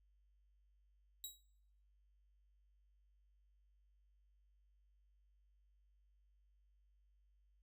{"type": "tone with exponential decay", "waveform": "15% pulse", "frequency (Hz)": 3853, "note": "B7", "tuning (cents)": -44, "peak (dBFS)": -35, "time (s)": [1.24, 1.43], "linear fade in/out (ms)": 1, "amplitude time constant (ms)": 41, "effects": ["noise-tail reverb RT60 0.8 s tail -23 dB re dry", "added 50 Hz sine -70 dBFS peak until 7.62 s"]}